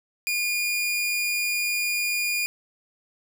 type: tone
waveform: sawtooth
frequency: 2429 Hz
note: D#7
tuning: 42 cents flat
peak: -20 dBFS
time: 0.27-2.46 s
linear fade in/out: 0 ms
effects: none